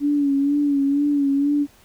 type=tone with vibrato; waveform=sine; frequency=283.9 Hz; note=C#4; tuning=41 cents sharp; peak=-16 dBFS; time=0-1.67 s; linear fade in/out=50 ms; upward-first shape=sine; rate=2.1 Hz; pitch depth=47 cents each way; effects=pink hiss -53 dBFS RMS until 1.84 s